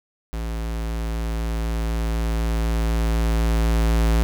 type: tone with level ramp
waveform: square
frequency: 56 Hz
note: A1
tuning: 31 cents sharp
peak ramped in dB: -26 to -16 dBFS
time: 0.33-4.23 s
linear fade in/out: 0 ms
effects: none